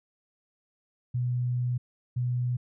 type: tone bursts at uneven times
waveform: sine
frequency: 123.47 Hz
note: B2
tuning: in tune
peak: -25 dBFS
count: 2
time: 1.14-1.78 / 2.16-2.57 s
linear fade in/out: 10 ms
effects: none